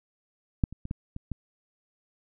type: clicks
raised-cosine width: 5 ms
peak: -10 / -28 / -24 / -19 / -24 / -20 dBFS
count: 6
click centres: 0.638 / 0.726 / 0.854 / 0.911 / 1.164 / 1.317 s
effects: none